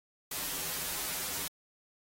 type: noise with comb filter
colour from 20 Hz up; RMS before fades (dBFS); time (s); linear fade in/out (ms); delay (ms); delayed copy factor
white; -36; 0.31-1.48; 5; 9; -0.85
effects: AAC 48 kbps